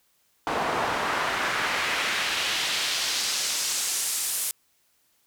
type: noise with band-pass filter sweep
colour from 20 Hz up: pink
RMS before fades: -27 dBFS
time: 0.47-4.51 s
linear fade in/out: 0 ms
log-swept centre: 800 to 11000 Hz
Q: 1.1
effects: white hiss -67 dBFS RMS until 5.26 s